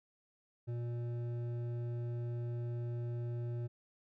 sine tone with hard clipping, 119.4 Hz, A#2, 42 cents sharp, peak -38 dBFS, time 0.67-3.68 s, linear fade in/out 20 ms, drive 9 dB, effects none

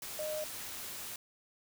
sine tone in noise, 614 Hz, D#5, 23 cents flat, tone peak -35 dBFS, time 0.19-0.44 s, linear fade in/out 2 ms, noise white, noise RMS -43 dBFS, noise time 0.02-1.16 s, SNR +5 dB, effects none

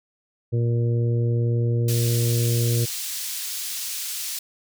harmonic tone, 117.9 Hz, A#2, 20 cents sharp, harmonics 1 / 2 / 3 / 4 / 5, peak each -19 / -34 / -31 / -31 / -44 dBFS, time 0.52-2.86 s, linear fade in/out 20 ms
pink high-pass noise, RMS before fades -30 dBFS, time 1.88-4.39 s, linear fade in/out 5 ms, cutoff 4300 Hz, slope 12 dB/octave
effects none

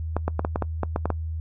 clicks, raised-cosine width 1 ms, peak -10 dBFS, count 10, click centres 0.166 / 0.28 / 0.394 / 0.449 / 0.559 / 0.623 / 0.833 / 0.961 / 1.056 / 1.103 s, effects noise-tail reverb RT60 0.1 s tail -23 dB re dry + added 80 Hz sine -27 dBFS peak until 1.4 s

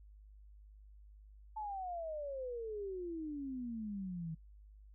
sine exponential sweep, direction down, 880 to 157.1 Hz, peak -39 dBFS, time 1.56-4.35 s, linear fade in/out 10 ms, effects noise-tail reverb RT60 0.1 s tail -24 dB re dry + added 51 Hz sine -55 dBFS peak until 4.94 s

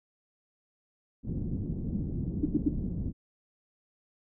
white low-pass noise, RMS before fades -33 dBFS, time 1.23-3.13 s, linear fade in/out 50 ms, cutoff 250 Hz, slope 24 dB/octave
sine tone bursts, 293.9 Hz, D4, 1 cent sharp, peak -21 dBFS, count 3, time 2.43-2.686 s, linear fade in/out 5 ms, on 26 ms, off 89 ms
effects none

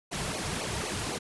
pink noise with flanger, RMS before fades -33 dBFS, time 0.11-1.19 s, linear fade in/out 20 ms, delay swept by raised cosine 0.56 to 3.96 ms, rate 3.9 Hz, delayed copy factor -0.95, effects resampled to 24000 Hz

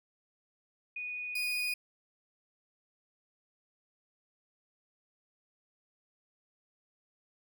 sine / 35% pulse tone pair in turn, 2472 / 2472 Hz, D#7 / D#7, -12 / -12 cents, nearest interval unison, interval 0 cents, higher neither, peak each -36 / -29 dBFS, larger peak second, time 0.96-1.35 / 1.35-1.74 s, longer neither, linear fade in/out 5 ms, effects none

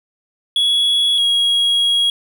triangle tone pair in turn, 3363 / 3300 Hz, G#7 / G#7, +21 / -12 cents, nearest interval unison, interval 33 cents, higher first, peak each -11 dBFS, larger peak neither, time 0.56-1.18 / 1.18-2.1 s, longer second, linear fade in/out 2 ms, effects none

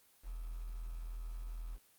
sine tone with quantisation, 41.2 Hz, E1, in tune, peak -40 dBFS, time 0.23-1.79 s, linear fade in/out 50 ms, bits 10, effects white hiss -67 dBFS RMS until 1.98 s + Opus 24 kbps

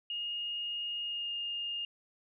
sine tone with pitch glide, 2852 to 2829 Hz, F7 to F7, +36 to +22 cents, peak -34 dBFS, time 0.1-1.85 s, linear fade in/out 2 ms, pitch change -14 cents, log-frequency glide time 1.04-1.32 s, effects none

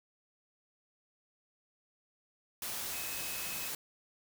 sine tone in noise, 2563 Hz, E7, 49 cents flat, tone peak -46 dBFS, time 2.93-3.68 s, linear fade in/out 2 ms, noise white, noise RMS -39 dBFS, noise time 2.62-3.75 s, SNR -10 dB, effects none

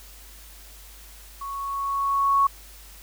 sine tone with level ramp, 1108.7 Hz, C#6, in tune, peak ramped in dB -31 to -15 dBFS, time 1.41-2.47 s, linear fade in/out 5 ms, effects added 50 Hz sine -46 dBFS peak until 3.02 s + white hiss -48 dBFS RMS until 3.02 s

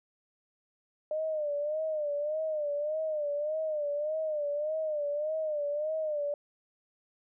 sine tone with vibrato, 605 Hz, D#5, 49 cents flat, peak -29 dBFS, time 1.11-6.34 s, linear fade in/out 2 ms, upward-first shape sine, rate 1.7 Hz, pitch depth 83 cents each way, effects none

